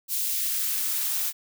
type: noise with high-pass filter sweep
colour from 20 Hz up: blue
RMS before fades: -27 dBFS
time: 0.08-1.33 s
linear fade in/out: 50 ms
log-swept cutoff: 3500 to 460 Hz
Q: 0.78
effects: none